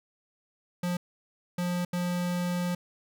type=tone bursts at uneven times; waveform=square; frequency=177 Hz; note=F3; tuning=23 cents sharp; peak=-28 dBFS; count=3; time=0.83-0.97 / 1.58-1.85 / 1.93-2.75 s; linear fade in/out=5 ms; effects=none